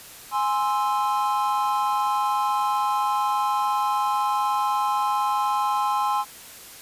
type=chord; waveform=triangle; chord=Ab augmented; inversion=none; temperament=equal; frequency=830.6 / 1046.5 / 1318.5 Hz; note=Ab5 / C6 / E6; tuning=0 / 0 / 0 cents; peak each=-22 / -22 / -28 dBFS; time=0.31-6.25 s; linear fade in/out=50 ms; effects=white hiss -43 dBFS RMS until 6.81 s + resampled to 32000 Hz